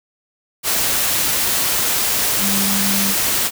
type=tone in noise; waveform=sine; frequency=198.3 Hz; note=G3; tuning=20 cents sharp; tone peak=-21 dBFS; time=2.39-3.15 s; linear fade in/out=50 ms; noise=white; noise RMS=-18 dBFS; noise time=0.63-3.51 s; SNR=-6 dB; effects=none